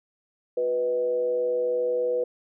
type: tone with frequency modulation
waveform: sine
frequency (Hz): 494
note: B4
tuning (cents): 0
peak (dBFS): -22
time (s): 0.57-2.24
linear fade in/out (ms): 5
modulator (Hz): 133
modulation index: 0.45
effects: none